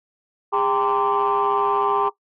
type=tone cluster; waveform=sine; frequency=406.5 / 788 / 911 / 1031 / 1167 Hz; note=G#4 / G5 / A#5 / C6 / D6; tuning=-37 / +9 / -40 / -26 / -11 cents; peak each=-23 dBFS; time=0.52-2.1 s; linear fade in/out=20 ms; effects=noise-tail reverb RT60 0.1 s tail -17 dB re dry + tanh soft clip ceiling -11 dBFS